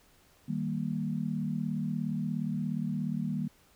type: chord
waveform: sine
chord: Eb major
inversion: none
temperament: equal with one note detuned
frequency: 156.28 / 196 / 233.1 Hz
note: Eb3 / G3 / Bb3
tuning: +8 / 0 / 0 cents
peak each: -34 dBFS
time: 0.48-3.48 s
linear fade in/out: 10 ms
effects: pink hiss -63 dBFS RMS until 3.75 s